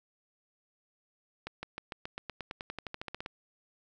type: accelerating click train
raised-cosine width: 0.3 ms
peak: -22 dBFS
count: 19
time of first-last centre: 1.47-3.261 s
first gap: 160 ms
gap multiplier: 0.94
effects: none